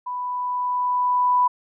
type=tone with level ramp; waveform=sine; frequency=991 Hz; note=B5; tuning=6 cents sharp; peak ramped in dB=-26 to -14 dBFS; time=0.06-1.48 s; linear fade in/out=10 ms; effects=none